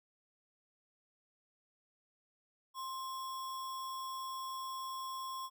sine tone with sample-and-hold, 1053 Hz, C6, 11 cents sharp, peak -39 dBFS, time 2.74-5.5 s, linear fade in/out 50 ms, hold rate 4410 Hz, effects none

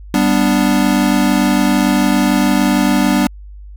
square chord, G major, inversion none, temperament equal, 196 / 246.9 / 293.7 Hz, G3 / B3 / D4, 0 / 0 / 0 cents, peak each -16 dBFS, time 0.14-3.27 s, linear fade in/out 2 ms, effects added 50 Hz sine -31 dBFS peak until 3.76 s

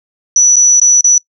sine tone with dropouts, 5920 Hz, F#8, in tune, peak -4 dBFS, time 0.36-1.18 s, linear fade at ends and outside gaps 2 ms, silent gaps 0.559-0.565 / 0.799-0.815 / 1.01-1.043 s, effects noise-tail reverb RT60 0.1 s tail -23 dB re dry

